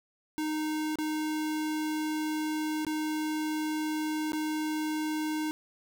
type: tone with dropouts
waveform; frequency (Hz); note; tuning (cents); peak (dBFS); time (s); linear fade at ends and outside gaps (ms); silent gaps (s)
square; 308.8; D#4; -13; -30; 0.38-5.51; 0; 0.956-0.986 / 2.849-2.867 / 4.32-4.332
effects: none